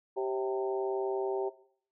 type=harmonic tone with a mistuned harmonic; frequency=130 Hz; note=C3; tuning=11 cents flat; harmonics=3 / 4 / 5 / 6 / 7; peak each=-31 / -39 / -41 / -40 / -40 dBFS; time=0.16-1.5 s; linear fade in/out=20 ms; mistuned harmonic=4; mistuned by=+62 cents; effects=noise-tail reverb RT60 0.6 s tail -18 dB re dry